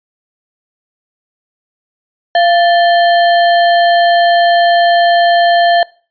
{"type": "tone with sample-and-hold", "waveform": "sine", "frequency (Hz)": 690, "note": "F5", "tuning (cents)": -21, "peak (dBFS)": -6, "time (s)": [2.35, 5.83], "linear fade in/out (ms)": 2, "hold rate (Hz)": 2450, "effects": ["noise-tail reverb RT60 0.4 s tail -23 dB re dry", "resampled to 11025 Hz"]}